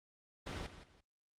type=noise with echo; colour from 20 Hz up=pink; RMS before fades=-42 dBFS; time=0.46-0.67 s; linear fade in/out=10 ms; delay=170 ms; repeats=2; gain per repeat=-11 dB; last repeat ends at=1.01 s; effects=low-pass 5000 Hz 12 dB/octave + Opus 32 kbps